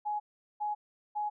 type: tone bursts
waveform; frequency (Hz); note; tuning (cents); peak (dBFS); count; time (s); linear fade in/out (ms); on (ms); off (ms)
sine; 838; G#5; +15; -30; 3; 0.05-1.3; 20; 150; 400
effects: none